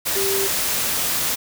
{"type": "tone in noise", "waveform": "sine", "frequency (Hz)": 392, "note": "G4", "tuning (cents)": 0, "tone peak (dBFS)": -22, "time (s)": [0.15, 0.48], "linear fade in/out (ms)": 20, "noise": "white", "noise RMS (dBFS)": -22, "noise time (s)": [0.05, 1.36], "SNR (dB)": -3, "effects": []}